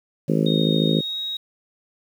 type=harmonic tone; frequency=53.7 Hz; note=A1; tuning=41 cents flat; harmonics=3 / 4 / 5 / 6 / 7 / 8 / 9 / 10; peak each=-21 / -23 / -25 / -27 / -28 / -29 / -30 / -31 dBFS; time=0.28-1.01 s; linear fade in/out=10 ms
type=tone with pitch glide; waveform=sine; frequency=3716 to 3788 Hz; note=A#7 to A#7; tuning=-6 to +27 cents; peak=-25 dBFS; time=0.46-1.37 s; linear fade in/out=5 ms; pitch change=+33 cents; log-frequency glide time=0.85-1.18 s
effects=8-bit